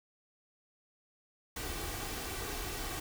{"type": "noise with comb filter", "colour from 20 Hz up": "pink", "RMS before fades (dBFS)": -39, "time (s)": [1.56, 3], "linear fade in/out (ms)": 5, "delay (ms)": 2.6, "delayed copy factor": 0.55, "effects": []}